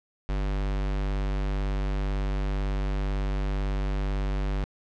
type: tone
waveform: square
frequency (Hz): 49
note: G1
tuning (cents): 0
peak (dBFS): -26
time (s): 0.29-4.64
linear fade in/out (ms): 0
effects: low-pass 4000 Hz 12 dB/octave